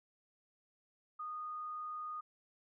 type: tone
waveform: sine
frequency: 1233 Hz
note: D#6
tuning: 16 cents flat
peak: -40 dBFS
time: 1.19-2.21 s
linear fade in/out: 10 ms
effects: none